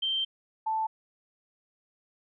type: tone pair in turn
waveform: sine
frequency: 3136 / 880 Hz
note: G7 / A5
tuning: 0 / 0 cents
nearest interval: octave + minor seventh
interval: 2200 cents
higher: first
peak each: -26 dBFS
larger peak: neither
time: 0.02-0.25 / 0.66-0.87 s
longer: first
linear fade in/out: 10 ms
effects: none